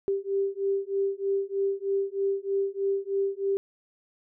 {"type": "beating tone pair", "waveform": "sine", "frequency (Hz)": [392, 395.2], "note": ["G4", "G4"], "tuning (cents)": [0, 14], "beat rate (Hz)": 3.2, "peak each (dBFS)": -28, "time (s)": [0.08, 3.57], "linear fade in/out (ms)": 0, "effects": []}